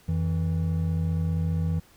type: tone pair together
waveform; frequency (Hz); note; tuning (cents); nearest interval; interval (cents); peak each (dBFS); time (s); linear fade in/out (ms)
triangle; 87.31 / 162.46; F2 / E3; 0 / -25; major seventh; 1075; -24; 0.08-1.8; 10
effects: pink hiss -57 dBFS RMS until 1.96 s